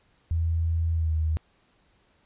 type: tone with pitch glide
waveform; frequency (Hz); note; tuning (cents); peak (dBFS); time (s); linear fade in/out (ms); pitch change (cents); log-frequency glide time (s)
sine; 82.41 to 79.01; E2 to D#2; 0 to +27; -22; 0.31-1.37; 0; -73; 0.93-1.13
effects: pink hiss -65 dBFS RMS until 2.25 s + resampled to 8000 Hz